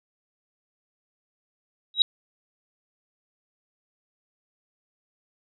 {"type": "tone with exponential growth", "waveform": "sine", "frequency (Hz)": 3847, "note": "B7", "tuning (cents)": -46, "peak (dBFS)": -9, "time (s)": [1.94, 2.02], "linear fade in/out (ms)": 1, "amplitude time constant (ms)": 17, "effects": []}